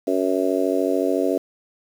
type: harmonic tone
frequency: 93.7 Hz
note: F#2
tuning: 22 cents sharp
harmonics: 3 / 4 / 5 / 6 / 7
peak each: -23 / -24 / -25 / -26 / -26 dBFS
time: 0.07-1.38 s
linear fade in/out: 5 ms
effects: 7-bit